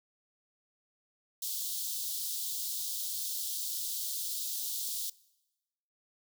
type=high-pass noise; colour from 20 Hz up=white; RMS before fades=-36 dBFS; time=1.42-5.1 s; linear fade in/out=5 ms; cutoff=3400 Hz; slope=48 dB/octave; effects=noise-tail reverb RT60 1.0 s tail -22 dB re dry